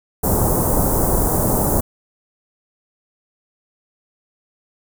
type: band-stop noise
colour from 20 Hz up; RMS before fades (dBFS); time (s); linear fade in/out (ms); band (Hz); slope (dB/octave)
pink; -17; 0.23-1.81; 10; 1000 to 8600; 24
effects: none